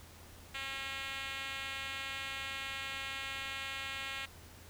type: tone with band-pass filter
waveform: 5% pulse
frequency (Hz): 271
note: C#4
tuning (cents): -39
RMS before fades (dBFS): -41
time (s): 0.54-4.26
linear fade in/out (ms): 10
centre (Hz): 2800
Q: 1
effects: added 84 Hz sine -56 dBFS peak until 4.69 s + pink hiss -56 dBFS RMS until 4.69 s